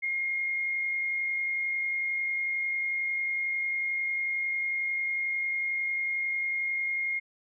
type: tone with amplitude modulation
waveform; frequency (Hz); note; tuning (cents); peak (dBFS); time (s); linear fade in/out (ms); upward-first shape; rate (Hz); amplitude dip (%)
sine; 2138; C7; +37; -26; 0.02-7.2; 20; sine; 51.1; 25
effects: none